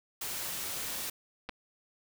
white noise, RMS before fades -37 dBFS, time 0.21-1.1 s, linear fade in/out 5 ms
clicks, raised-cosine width 0.3 ms, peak -23 dBFS, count 2, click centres 1.49 / 1.494 s
effects none

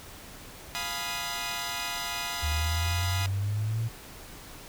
10% pulse chord, F half-diminished seventh, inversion none, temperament equal, 698.5 / 830.6 / 987.8 / 1244.5 Hz, F5 / Ab5 / Cb6 / Eb6, 0 / 0 / 0 / 0 cents, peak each -28 / -31 / -27 / -30 dBFS, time 0.75-3.26 s, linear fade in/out 0 ms
sine exponential sweep, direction up, 75.1 to 115.5 Hz, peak -26 dBFS, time 2.42-3.89 s, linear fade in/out 20 ms
effects pink hiss -46 dBFS RMS until 4.68 s

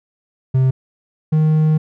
triangle tone pair in turn, 130.81 / 155.56 Hz, C3 / D#3, 0 / 0 cents, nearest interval minor third, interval 300 cents, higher second, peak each -9 dBFS, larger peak neither, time 0.54-0.71 / 1.32-1.78 s, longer second, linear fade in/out 10 ms, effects none

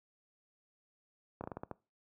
slowing click train, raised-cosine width 1 ms, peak -26 dBFS, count 7, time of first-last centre 1.41-1.713 s, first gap 29 ms, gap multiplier 1.22, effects noise-tail reverb RT60 0.3 s tail -22 dB re dry + high-pass 80 Hz 12 dB/octave

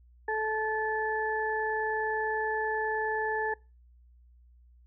harmonic tone, 435.2 Hz, A4, 19 cents flat, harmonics 1 / 2 / 4, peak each -32 / -32 / -32 dBFS, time 0.28-3.54 s, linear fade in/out 5 ms, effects noise-tail reverb RT60 0.3 s tail -24 dB re dry + added 60 Hz sine -55 dBFS peak until 4.86 s

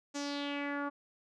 sawtooth tone with low-pass filter sweep, 285.7 Hz, D4, 48 cents flat, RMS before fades -37 dBFS, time 0.14-0.9 s, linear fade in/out 20 ms, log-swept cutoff 6800 to 1200 Hz, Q 3.5, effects none

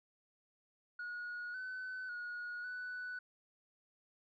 sine tone with pitch steps, 1450 / 1512 / 1449 / 1487 Hz, F#6 / F#6 / F#6 / F#6, -35 / +37 / -37 / +8 cents, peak -39 dBFS, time 0.99-3.19 s, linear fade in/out 5 ms, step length 550 ms, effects tanh soft clip ceiling -39 dBFS

